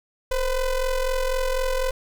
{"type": "ring-modulated tone", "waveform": "square", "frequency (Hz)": 250, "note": "B3", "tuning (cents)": 21, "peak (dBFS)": -19, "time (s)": [0.31, 1.91], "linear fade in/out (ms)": 5, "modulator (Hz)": 272, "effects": ["9-bit"]}